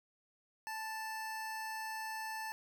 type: tone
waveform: 25% pulse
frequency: 880 Hz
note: A5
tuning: in tune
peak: -36 dBFS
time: 0.67-2.52 s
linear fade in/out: 0 ms
effects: none